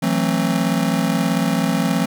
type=chord; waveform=square; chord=F# half-diminished seventh; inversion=third; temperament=just; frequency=166.5 / 185 / 222 / 266.4 Hz; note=E3 / F#3 / A3 / C4; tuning=+18 / 0 / +16 / +31 cents; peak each=-23 dBFS; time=0.02-2.06 s; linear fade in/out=10 ms; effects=none